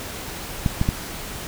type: clicks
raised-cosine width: 5 ms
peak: -6 dBFS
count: 3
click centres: 0.662 / 0.814 / 0.889 s
effects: pink hiss -33 dBFS RMS until 1.47 s